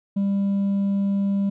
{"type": "tone with hard clipping", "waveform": "triangle", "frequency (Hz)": 198.4, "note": "G3", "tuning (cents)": 21, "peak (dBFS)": -18, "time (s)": [0.16, 1.5], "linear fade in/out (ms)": 10, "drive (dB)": 1, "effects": []}